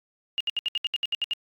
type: tone bursts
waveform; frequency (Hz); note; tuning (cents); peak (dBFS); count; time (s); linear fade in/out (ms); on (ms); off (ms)
sine; 2843; F7; +30; -23; 11; 0.38-1.334; 0; 24; 69
effects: AAC 64 kbps